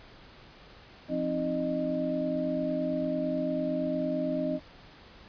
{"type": "tone cluster", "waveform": "sine", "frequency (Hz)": [172.6, 263.6, 312.5, 614], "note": ["F3", "C4", "D#4", "D#5"], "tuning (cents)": [-20, 13, 8, -23], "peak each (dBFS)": [-37, -31, -35, -31], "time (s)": [1.08, 4.6], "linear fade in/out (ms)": 50, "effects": ["pink hiss -52 dBFS RMS until 5.28 s", "resampled to 11025 Hz"]}